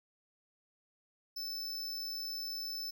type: tone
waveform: square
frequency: 5274 Hz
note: E8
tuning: in tune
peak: -38 dBFS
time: 1.36-2.91 s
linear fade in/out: 10 ms
effects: none